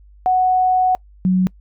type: tone pair in turn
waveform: sine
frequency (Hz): 740 / 185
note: F#5 / F#3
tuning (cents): 0 / 0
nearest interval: 2 octaves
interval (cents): 2400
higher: first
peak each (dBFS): -12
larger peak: neither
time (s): 0.26-0.95 / 1.25-1.47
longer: first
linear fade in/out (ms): 0
effects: noise-tail reverb RT60 0.1 s tail -26 dB re dry + added 50 Hz sine -43 dBFS peak until 1.6 s